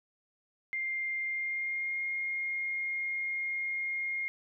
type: tone with pitch glide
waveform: sine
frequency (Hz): 2106 to 2134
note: C7 to C7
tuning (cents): +11 to +34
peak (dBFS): -31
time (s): 0.73-4.28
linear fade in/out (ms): 0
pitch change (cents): +23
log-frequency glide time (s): 1.25-2.02
effects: none